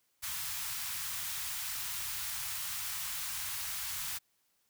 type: band-stop noise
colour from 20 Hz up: white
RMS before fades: -38 dBFS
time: 0.22-4.19 s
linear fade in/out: 20 ms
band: 140 to 910 Hz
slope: 24 dB/octave
effects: white hiss -75 dBFS RMS until 4.69 s